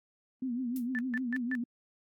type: tone with vibrato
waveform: sine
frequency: 247.7 Hz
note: B3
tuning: 5 cents sharp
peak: -31 dBFS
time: 0.42-1.64 s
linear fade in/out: 5 ms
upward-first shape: triangle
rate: 6.6 Hz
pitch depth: 130 cents each way
type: noise with exponential decay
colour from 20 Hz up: violet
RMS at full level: -39 dBFS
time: 0.76-0.87 s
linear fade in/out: 1 ms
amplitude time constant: 22 ms
type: tone bursts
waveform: sine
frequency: 1760 Hz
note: A6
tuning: in tune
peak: -32 dBFS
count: 4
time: 0.95-1.552 s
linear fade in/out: 0 ms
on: 38 ms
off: 150 ms
effects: AAC 64 kbps